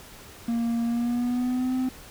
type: tone with pitch glide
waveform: triangle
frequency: 233.1 to 257.2 Hz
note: A#3 to C4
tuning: 0 to -30 cents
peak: -21 dBFS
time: 0.48-1.89 s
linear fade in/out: 5 ms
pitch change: +170 cents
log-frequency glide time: 0.84-1.75 s
effects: pink hiss -46 dBFS RMS until 2.1 s